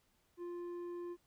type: tone with low-pass filter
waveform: square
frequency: 349.2 Hz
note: F4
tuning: in tune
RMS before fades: -44 dBFS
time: 0.37-1.17 s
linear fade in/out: 50 ms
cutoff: 820 Hz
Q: 0.77
effects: pink hiss -75 dBFS RMS until 1.26 s

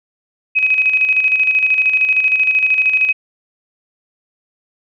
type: tone with tremolo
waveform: sine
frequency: 2535 Hz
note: D#7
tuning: 32 cents sharp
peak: -9 dBFS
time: 0.55-3.13 s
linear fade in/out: 20 ms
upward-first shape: square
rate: 13 Hz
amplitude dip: 50%
effects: none

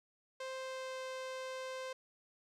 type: tone with pitch glide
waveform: sawtooth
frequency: 523.3 to 520 Hz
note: C5 to C5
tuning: 0 to -11 cents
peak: -37 dBFS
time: 0.4-1.93 s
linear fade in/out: 5 ms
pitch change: -11 cents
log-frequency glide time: 0.56-1 s
effects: low-pass 7000 Hz 12 dB/octave + 13-bit

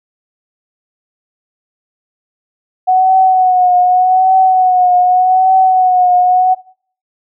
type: tone with vibrato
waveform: sine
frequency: 739 Hz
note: F#5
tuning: 2 cents flat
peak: -6 dBFS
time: 2.87-6.55 s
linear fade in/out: 20 ms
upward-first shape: triangle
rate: 0.84 Hz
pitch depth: 48 cents each way
effects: noise-tail reverb RT60 0.5 s tail -18 dB re dry

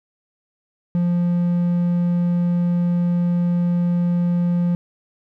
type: tone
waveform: triangle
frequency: 174.61 Hz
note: F3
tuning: in tune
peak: -14 dBFS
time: 0.95-4.75 s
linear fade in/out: 0 ms
effects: none

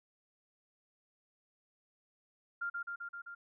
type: tone with echo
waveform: sine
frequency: 1396.9 Hz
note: F6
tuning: in tune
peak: -34 dBFS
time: 2.61-2.7 s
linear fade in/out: 10 ms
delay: 130 ms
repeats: 5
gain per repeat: -2 dB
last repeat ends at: 3.35 s
effects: none

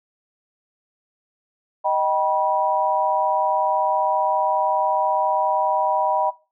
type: chord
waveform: sine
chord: Eb augmented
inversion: none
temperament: just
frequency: 622.3 / 777.8 / 972.3 Hz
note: Eb5 / G5 / B5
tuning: 0 / -14 / -27 cents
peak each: -23 / -22 / -21 dBFS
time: 1.84-6.31 s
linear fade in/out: 20 ms
effects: noise-tail reverb RT60 0.3 s tail -19 dB re dry

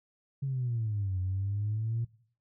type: exponential two-way sweep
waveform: sine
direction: down then up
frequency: 140 to 91.3 to 117.9 Hz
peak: -28 dBFS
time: 0.42-2.05 s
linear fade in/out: 10 ms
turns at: 1.19 s
effects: noise-tail reverb RT60 0.5 s tail -18 dB re dry + tanh soft clip ceiling -24 dBFS

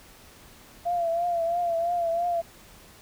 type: tone with vibrato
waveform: sine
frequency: 684 Hz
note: F5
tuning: 36 cents flat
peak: -23 dBFS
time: 0.85-2.42 s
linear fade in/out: 20 ms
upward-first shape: triangle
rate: 3 Hz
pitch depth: 63 cents each way
effects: pink hiss -51 dBFS RMS until 3.01 s

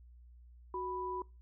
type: tone pair together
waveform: sine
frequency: 370 / 987.8 Hz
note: F#4 / B5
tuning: 0 / 0 cents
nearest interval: octave + perfect fourth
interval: 1700 cents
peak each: -39 / -38 dBFS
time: 0.74-1.22 s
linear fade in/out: 2 ms
effects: noise-tail reverb RT60 0.3 s tail -24 dB re dry + added 60 Hz sine -54 dBFS peak until 1.41 s

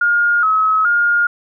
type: tone with pitch steps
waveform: sine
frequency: 1420 / 1283 / 1419 Hz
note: F6 / E6 / F6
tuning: +28 / -47 / +27 cents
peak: -11 dBFS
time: 0.01-1.27 s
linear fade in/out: 5 ms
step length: 420 ms
effects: none

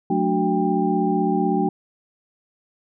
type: tone cluster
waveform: sine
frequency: 182.7 / 218.6 / 294.7 / 372.3 / 795 Hz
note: F#3 / A3 / D4 / F#4 / G5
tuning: -22 / -11 / +6 / +11 / +24 cents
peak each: -24 dBFS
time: 0.1-1.69 s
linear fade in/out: 5 ms
effects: none

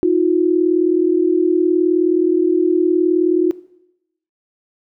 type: tone pair together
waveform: sine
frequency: 319.8 / 359 Hz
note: D#4 / F4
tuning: +48 / +48 cents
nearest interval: major second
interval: 200 cents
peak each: -16 / -13 dBFS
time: 0.03-3.51 s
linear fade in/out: 0 ms
effects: noise-tail reverb RT60 0.8 s tail -18 dB re dry

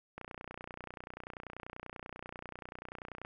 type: click train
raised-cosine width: 0.5 ms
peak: -28 dBFS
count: 94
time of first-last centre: 0.18-3.249 s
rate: 30.3 Hz
effects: none

